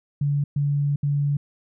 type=tone bursts at uneven times; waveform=sine; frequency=143.5 Hz; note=D3; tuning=40 cents flat; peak=-19 dBFS; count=3; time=0.21-0.44 / 0.56-0.96 / 1.03-1.37 s; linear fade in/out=5 ms; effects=none